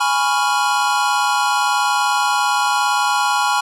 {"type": "chord", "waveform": "square", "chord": "C# dominant seventh", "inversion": "second", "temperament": "equal", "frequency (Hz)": [830.6, 987.8, 1108.7, 1396.9], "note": ["G#5", "B5", "C#6", "E#6"], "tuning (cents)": [0, 0, 0, 0], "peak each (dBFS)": [-20, -21, -23, -22], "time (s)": [0, 3.61], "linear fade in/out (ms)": 10, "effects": ["low-pass 10000 Hz 12 dB/octave"]}